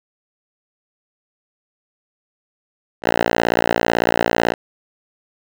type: tone with band-pass filter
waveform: 5% pulse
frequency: 58 Hz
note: A#1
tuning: 8 cents flat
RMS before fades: -18 dBFS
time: 3.02-4.55 s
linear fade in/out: 50 ms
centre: 1100 Hz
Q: 0.54
effects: none